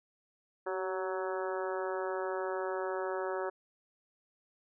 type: harmonic tone with a mistuned harmonic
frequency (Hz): 186.5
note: F#3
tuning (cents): +14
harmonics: 2 / 3 / 4 / 5 / 6 / 7 / 8 / 9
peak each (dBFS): -36 / -38 / -43 / -42 / -46 / -44 / -47 / -47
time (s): 0.66-3.5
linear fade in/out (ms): 10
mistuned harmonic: 2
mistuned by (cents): +30
effects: none